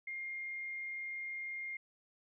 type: tone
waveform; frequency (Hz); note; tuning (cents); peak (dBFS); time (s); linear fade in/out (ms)
sine; 2121; C7; +23; -39; 0.07-1.77; 5
effects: none